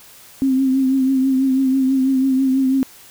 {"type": "tone with vibrato", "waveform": "sine", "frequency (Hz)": 264.7, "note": "C4", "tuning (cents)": 20, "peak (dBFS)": -13, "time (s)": [0.42, 2.83], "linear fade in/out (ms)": 0, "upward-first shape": "triangle", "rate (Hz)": 6.1, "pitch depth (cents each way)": 45, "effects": ["white hiss -44 dBFS RMS until 3.1 s"]}